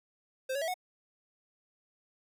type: tone with pitch steps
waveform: square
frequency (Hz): 523 / 561 / 650 / 732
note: C5 / C#5 / E5 / F#5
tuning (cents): -1 / +21 / -24 / -19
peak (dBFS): -32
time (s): 0.49-0.742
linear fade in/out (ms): 10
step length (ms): 63
effects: none